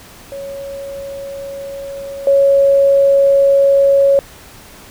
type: tone with level steps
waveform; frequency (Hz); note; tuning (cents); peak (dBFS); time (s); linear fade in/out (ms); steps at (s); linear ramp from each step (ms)
sine; 554; C#5; -1; -24 / -7; 0.32-4.19; 0; 2.27; 2
effects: pink hiss -39 dBFS RMS until 4.9 s